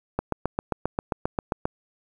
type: click train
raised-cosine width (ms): 1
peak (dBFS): -10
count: 12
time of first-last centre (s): 0.19-1.655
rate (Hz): 7.51
effects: 8-bit